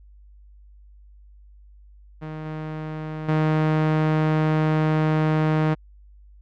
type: tone with level steps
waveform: sawtooth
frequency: 155.56 Hz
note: D#3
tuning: in tune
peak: -27 / -25 / -14 dBFS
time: 2.21-5.75 s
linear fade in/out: 20 ms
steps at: 2.45 / 3.28 s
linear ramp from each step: 10 ms
effects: added 50 Hz sine -46 dBFS peak until 6.41 s + low-pass 2000 Hz 12 dB/octave